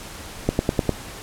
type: click train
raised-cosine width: 2 ms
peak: -4 dBFS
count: 5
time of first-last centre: 0.49-0.893 s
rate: 9.93 Hz
effects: pink hiss -37 dBFS RMS until 1.22 s + low-pass 12000 Hz 12 dB/octave